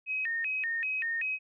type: tone with vibrato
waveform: sine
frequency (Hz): 2159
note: C#7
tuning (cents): -46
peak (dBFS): -29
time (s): 0.06-1.39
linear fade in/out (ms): 50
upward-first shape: square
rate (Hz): 2.6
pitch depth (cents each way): 280
effects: none